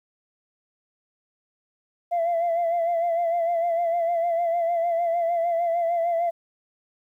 sine tone with vibrato, 680 Hz, F5, 46 cents flat, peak -19 dBFS, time 2.11-6.31 s, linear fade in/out 20 ms, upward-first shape sine, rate 6.6 Hz, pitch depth 49 cents each way, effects tanh soft clip ceiling -18 dBFS + 10-bit

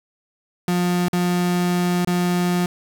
35% pulse tone with dropouts, 177.4 Hz, F3, 27 cents sharp, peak -16 dBFS, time 0.68-2.66 s, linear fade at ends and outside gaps 2 ms, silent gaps 1.084-1.131 / 2.048-2.073 s, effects 8-bit

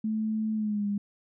sine tone with pitch glide, 217.8 to 203.2 Hz, A3 to G#3, -17 to -38 cents, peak -26 dBFS, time 0.04-0.98 s, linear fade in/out 5 ms, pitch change -121 cents, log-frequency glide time 0.54-0.87 s, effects none

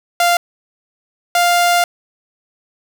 sawtooth tone pair in turn, 696 / 699.5 Hz, F5 / F5, -6 / +3 cents, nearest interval unison, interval 9 cents, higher second, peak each -7 dBFS, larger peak neither, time 0.2-0.37 / 1.35-1.84 s, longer second, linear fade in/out 2 ms, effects none

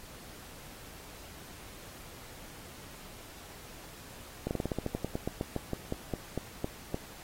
slowing click train, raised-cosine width 2 ms, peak -18 dBFS, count 20, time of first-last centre 4.47-6.944 s, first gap 39 ms, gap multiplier 1.12, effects pink hiss -50 dBFS RMS until 7.23 s + AAC 48 kbps

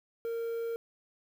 triangle tone with quantisation, 461.7 Hz, A#4, 17 cents flat, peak -30 dBFS, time 0.25-0.76 s, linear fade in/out 0 ms, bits 9, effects none

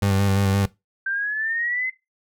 30% pulse tone with vibrato, 98.4 Hz, G2, 7 cents sharp, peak -15 dBFS, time 0.02-0.66 s, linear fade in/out 5 ms, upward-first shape square, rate 5.8 Hz, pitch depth 24 cents each way
sine exponential sweep, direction up, 1561 to 2061 Hz, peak -22 dBFS, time 1.06-1.9 s, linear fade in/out 5 ms
effects noise-tail reverb RT60 0.2 s tail -19 dB re dry

